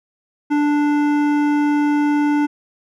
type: tone with hard clipping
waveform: sine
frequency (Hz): 293.7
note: D4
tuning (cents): 0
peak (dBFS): -16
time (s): 0.5-2.47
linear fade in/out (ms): 20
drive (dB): 13
effects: none